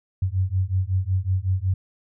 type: beating tone pair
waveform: sine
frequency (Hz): 91.3 / 96.7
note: F#2 / G2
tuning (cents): -23 / -23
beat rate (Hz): 5.4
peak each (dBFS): -23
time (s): 0.22-1.74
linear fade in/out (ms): 5
effects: none